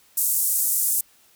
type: band-pass noise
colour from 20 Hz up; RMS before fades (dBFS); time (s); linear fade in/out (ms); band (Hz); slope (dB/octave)
white; -22; 0.17-1.01; 5; 7900 to 15000; 24
effects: white hiss -57 dBFS RMS until 1.35 s